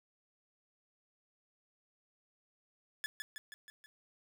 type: tone with echo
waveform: sawtooth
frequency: 1720 Hz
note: A6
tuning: 40 cents flat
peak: -32 dBFS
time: 3.04-3.06 s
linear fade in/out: 0 ms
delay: 160 ms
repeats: 5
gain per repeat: -4 dB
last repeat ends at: 3.86 s
effects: none